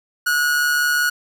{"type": "tone with amplitude modulation", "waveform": "45% pulse", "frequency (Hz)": 1455, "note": "F#6", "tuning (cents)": -29, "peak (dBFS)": -14, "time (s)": [0.26, 1.1], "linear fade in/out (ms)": 10, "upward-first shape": "sine", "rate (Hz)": 145, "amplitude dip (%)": 40, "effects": []}